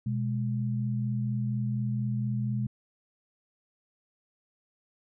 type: tone pair together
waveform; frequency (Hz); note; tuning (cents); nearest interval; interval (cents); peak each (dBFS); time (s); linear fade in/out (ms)
sine; 123.47 / 207.7; B2 / G#3; 0 / 0; major sixth; 900; -28 / -32; 0.06-2.67; 5
effects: none